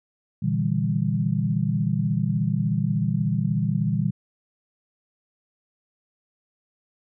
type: chord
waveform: sine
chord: E half-diminished seventh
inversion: second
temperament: just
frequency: 118.67 / 148.33 / 164.81 / 197.78 Hz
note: Bb2 / D3 / E3 / G3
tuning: +31 / +18 / 0 / +16 cents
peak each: -26 dBFS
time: 0.42-4.11 s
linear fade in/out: 10 ms
effects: none